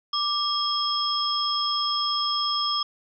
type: tone cluster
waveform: sine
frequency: 1179 / 3281 / 5210 Hz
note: D6 / G#7 / E8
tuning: +6 / -22 / -21 cents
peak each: -27 dBFS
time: 0.13-2.83 s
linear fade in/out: 5 ms
effects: none